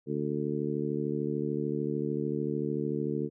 harmonic tone, 73.42 Hz, D2, in tune, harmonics 2 / 3 / 4 / 5 / 6, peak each -35 / -35 / -35 / -35 / -35 dBFS, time 0.06-3.3 s, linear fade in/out 50 ms, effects none

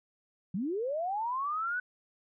sine linear sweep, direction up, 166.1 to 1509 Hz, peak -30 dBFS, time 0.54-1.8 s, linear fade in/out 5 ms, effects none

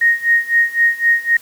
sine tone with tremolo, 1864.7 Hz, A#6, in tune, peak -8 dBFS, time 0.01-1.37 s, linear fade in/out 5 ms, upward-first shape sine, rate 3.9 Hz, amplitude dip 90%, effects white hiss -43 dBFS RMS until 1.41 s

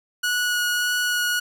sawtooth tone with vibrato, 1460 Hz, F#6, 24 cents flat, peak -17 dBFS, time 0.23-1.4 s, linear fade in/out 10 ms, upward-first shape sine, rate 1.7 Hz, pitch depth 9 cents each way, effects none

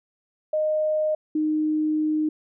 sine tone pair in turn, 617 / 307.9 Hz, D#5 / D#4, -15 / -18 cents, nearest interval octave, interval 1203 cents, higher first, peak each -20 dBFS, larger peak neither, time 0.53-1.15 / 1.35-2.29 s, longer second, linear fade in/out 5 ms, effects none

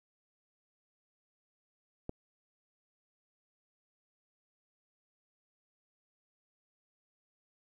click, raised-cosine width 2 ms, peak -24 dBFS, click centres 2.094 s, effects 11-bit

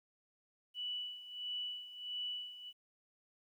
sine tone with tremolo, 2960 Hz, F#7, in tune, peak -37 dBFS, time 0.74-2.73 s, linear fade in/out 50 ms, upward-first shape sine, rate 1.5 Hz, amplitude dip 75%, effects 12-bit

